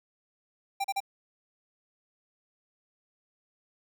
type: tone bursts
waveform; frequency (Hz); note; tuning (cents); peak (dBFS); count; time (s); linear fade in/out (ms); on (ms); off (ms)
square; 789; G5; +11; -28; 3; 0.8-1.004; 10; 44; 36
effects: none